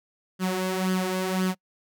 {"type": "tone with flanger", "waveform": "sawtooth", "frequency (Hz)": 186.1, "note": "F#3", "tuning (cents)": 10, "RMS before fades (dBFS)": -26, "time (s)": [0.39, 1.55], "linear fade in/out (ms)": 50, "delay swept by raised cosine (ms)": [0.62, 3.52], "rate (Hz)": 1.9, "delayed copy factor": 0.6, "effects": ["noise-tail reverb RT60 0.1 s tail -26 dB re dry"]}